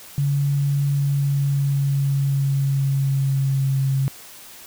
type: tone with pitch glide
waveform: sine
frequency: 141.3 to 135.08 Hz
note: C#3 to C#3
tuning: +34 to -44 cents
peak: -17 dBFS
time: 0.18-4.08 s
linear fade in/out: 0 ms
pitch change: -78 cents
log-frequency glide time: 0.89-3.83 s
effects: white hiss -42 dBFS RMS until 4.66 s